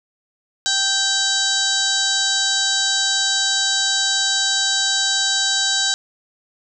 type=harmonic tone; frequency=781 Hz; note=G5; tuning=7 cents flat; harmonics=1 / 2 / 4 / 5 / 6 / 7 / 8 / 9 / 10; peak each=-31 / -24 / -28 / -20 / -26 / -29 / -28 / -26 / -29 dBFS; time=0.66-5.94 s; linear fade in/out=0 ms; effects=none